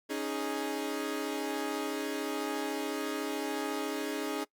sawtooth chord, C# suspended second, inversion none, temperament equal, 277.2 / 311.1 / 415.3 Hz, C#4 / D#4 / G#4, 0 / 0 / 0 cents, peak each -33 dBFS, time 0.09-4.45 s, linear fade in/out 20 ms, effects noise-tail reverb RT60 0.1 s tail -22 dB re dry + Opus 48 kbps

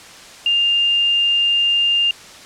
sine tone, 2804 Hz, F7, 6 cents sharp, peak -13 dBFS, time 0.46-2.11 s, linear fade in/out 2 ms, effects white hiss -39 dBFS RMS until 2.45 s + low-pass 7000 Hz 12 dB/octave

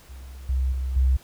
sine tone with level steps, 65.1 Hz, C2, 8 cents flat, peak -37 / -20 / -24 / -16 dBFS, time 0.09-1.17 s, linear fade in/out 10 ms, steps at 0.49 / 0.72 / 0.96 s, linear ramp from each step 5 ms, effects pink hiss -52 dBFS RMS until 1.23 s

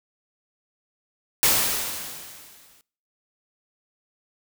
white noise with exponential decay, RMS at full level -17 dBFS, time 1.43-2.81 s, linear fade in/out 0 ms, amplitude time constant 300 ms, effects noise-tail reverb RT60 0.5 s tail -24 dB re dry

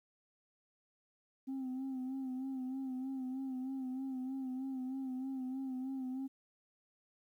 sine tone with vibrato, 261.6 Hz, C4, in tune, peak -35 dBFS, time 1.47-6.28 s, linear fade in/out 20 ms, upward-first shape sine, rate 3.2 Hz, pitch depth 47 cents each way, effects tanh soft clip ceiling -36 dBFS + 12-bit

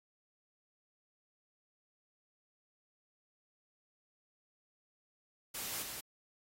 white noise with echo, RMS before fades -41 dBFS, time 5.54-5.83 s, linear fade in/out 10 ms, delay 180 ms, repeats 1, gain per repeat -3 dB, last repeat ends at 6.01 s, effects AAC 48 kbps

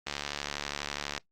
click train, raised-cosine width 0.2 ms, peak -15 dBFS, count 81, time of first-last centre 0.07-1.178 s, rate 72.2 Hz, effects noise-tail reverb RT60 0.1 s tail -18 dB re dry + Opus 32 kbps

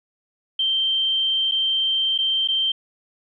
sine tone with dropouts, 3136 Hz, G7, in tune, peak -18 dBFS, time 0.59-2.72 s, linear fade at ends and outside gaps 5 ms, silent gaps 1.513-1.519 / 2.179-2.186 / 2.476-2.485 s, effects none

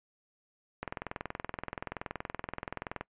click train, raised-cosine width 0.5 ms, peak -20 dBFS, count 47, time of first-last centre 0.83-3.01 s, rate 21.1 Hz, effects noise-tail reverb RT60 0.1 s tail -22 dB re dry + resampled to 8000 Hz

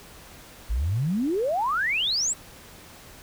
sine exponential sweep, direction up, 49 to 8160 Hz, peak -22 dBFS, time 0.69-2.34 s, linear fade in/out 20 ms, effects pink hiss -47 dBFS RMS until 3.22 s

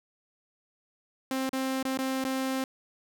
sawtooth tone with dropouts, 263.9 Hz, C4, 15 cents sharp, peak -24 dBFS, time 1.31-2.64 s, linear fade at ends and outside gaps 2 ms, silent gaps 1.493-1.531 / 1.828-1.851 / 1.975-1.988 / 2.241-2.249 s, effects none

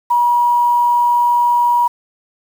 sine tone with quantisation, 961 Hz, B5, 48 cents flat, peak -10 dBFS, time 0.1-1.88 s, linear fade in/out 10 ms, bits 6, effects none

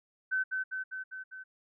sine tone with echo, 1525 Hz, G6, 48 cents flat, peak -27 dBFS, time 0.31-0.44 s, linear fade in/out 20 ms, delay 200 ms, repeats 5, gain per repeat -3 dB, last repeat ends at 1.44 s, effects none

